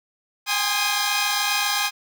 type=chord; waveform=10% pulse; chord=Ab major seventh; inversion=third; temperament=equal with one note detuned; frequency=803.2 / 830.6 / 1046.5 / 1244.5 Hz; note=G5 / Ab5 / C6 / Eb6; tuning=+42 / 0 / 0 / 0 cents; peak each=-18 dBFS; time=0.46-1.91 s; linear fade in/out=50 ms; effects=none